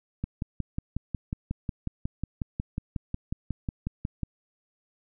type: click train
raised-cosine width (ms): 5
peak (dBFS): -17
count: 23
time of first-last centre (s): 0.24-4.233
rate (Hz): 5.51
effects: none